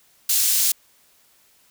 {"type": "high-pass noise", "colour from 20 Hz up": "pink", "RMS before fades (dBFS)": -19, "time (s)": [0.29, 0.72], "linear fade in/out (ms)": 5, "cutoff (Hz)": 6100, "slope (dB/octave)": 12, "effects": ["white hiss -58 dBFS RMS until 1.7 s"]}